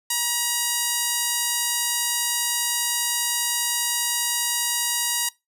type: tone with band-pass filter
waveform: sawtooth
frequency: 955 Hz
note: A#5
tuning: 42 cents sharp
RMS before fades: -24 dBFS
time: 0.1-5.29 s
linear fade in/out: 5 ms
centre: 9400 Hz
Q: 1
effects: noise-tail reverb RT60 0.2 s tail -21 dB re dry